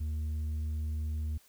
sine tone with tanh clipping, 76.9 Hz, D#2, 20 cents flat, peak -32 dBFS, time 0-1.38 s, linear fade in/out 10 ms, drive 4 dB, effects white hiss -63 dBFS RMS until 1.48 s

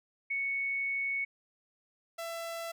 sine / sawtooth tone pair in turn, 2217 / 668.5 Hz, C#7 / E5, 0 / +24 cents, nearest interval octave + major sixth, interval 2076 cents, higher first, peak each -30 / -33 dBFS, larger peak first, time 0.3-1.25 / 2.18-2.72 s, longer first, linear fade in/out 10 ms, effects none

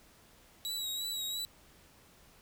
sawtooth tone with vibrato, 3875 Hz, B7, 34 cents flat, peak -32 dBFS, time 0.65-1.45 s, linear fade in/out 0 ms, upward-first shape sine, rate 2.9 Hz, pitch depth 38 cents each way, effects pink hiss -61 dBFS RMS until 2.41 s

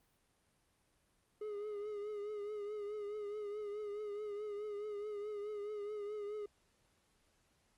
triangle tone with vibrato, 416.6 Hz, G#4, 5 cents sharp, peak -38 dBFS, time 1.41-6.46 s, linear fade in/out 5 ms, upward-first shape triangle, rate 4.7 Hz, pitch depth 55 cents each way, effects pink hiss -75 dBFS RMS until 7.77 s + Opus 32 kbps

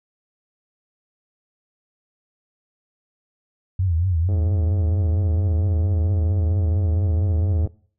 sine tone with vibrato, 87.3 Hz, F2, in tune, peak -17 dBFS, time 3.79-7.66 s, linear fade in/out 5 ms, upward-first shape triangle, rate 4.4 Hz, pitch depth 180 cents each way
click train, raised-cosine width 2 ms, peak -21 dBFS, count 363, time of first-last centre 4.29-7.673 s, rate 107 Hz
effects noise-tail reverb RT60 0.5 s tail -21 dB re dry

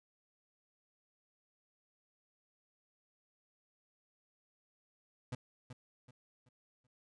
35% pulse tone with echo, 124.7 Hz, B2, 17 cents sharp, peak -36 dBFS, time 5.32-5.35 s, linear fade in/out 5 ms, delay 380 ms, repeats 4, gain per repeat -9 dB, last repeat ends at 6.87 s, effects resampled to 22050 Hz

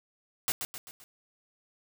white noise with echo, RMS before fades -29 dBFS, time 0.48-0.52 s, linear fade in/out 0 ms, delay 130 ms, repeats 4, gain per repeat -6 dB, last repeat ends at 1.04 s, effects none

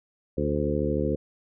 harmonic tone with a mistuned harmonic, 73.42 Hz, D2, in tune, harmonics 1 / 2 / 3 / 4 / 5 / 6 / 7, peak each -31 / -31 / -31 / -31 / -31 / -31 / -31 dBFS, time 0.37-1.16 s, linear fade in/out 10 ms, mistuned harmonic 7, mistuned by +16 cents, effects none

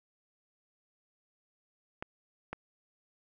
clicks, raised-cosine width 0.5 ms, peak -22 dBFS, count 2, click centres 2.025 / 2.53 s, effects none

